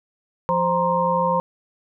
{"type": "harmonic tone with a mistuned harmonic", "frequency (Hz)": 174.61, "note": "F3", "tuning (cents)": 0, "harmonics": [1, 3, 5, 6], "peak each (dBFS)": [-26, -22, -21, -24], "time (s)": [0.49, 1.4], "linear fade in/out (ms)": 0, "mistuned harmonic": 5, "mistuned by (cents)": 120, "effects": []}